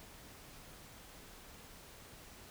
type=silence; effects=pink hiss -55 dBFS RMS until 2.5 s